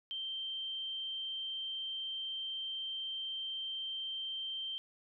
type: tone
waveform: sine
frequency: 3136 Hz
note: G7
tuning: in tune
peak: -37 dBFS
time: 0.11-4.78 s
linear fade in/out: 0 ms
effects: none